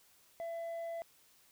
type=tone with tanh clipping; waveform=sine; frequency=670 Hz; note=E5; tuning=28 cents sharp; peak=-39 dBFS; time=0.4-1.02 s; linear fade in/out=0 ms; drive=4 dB; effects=white hiss -66 dBFS RMS until 1.51 s